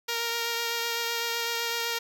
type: tone with vibrato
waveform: 5% pulse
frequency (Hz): 466.2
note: A#4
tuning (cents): 0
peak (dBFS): -16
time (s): 0.08-1.99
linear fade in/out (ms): 10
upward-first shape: triangle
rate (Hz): 7.9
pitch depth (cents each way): 16
effects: none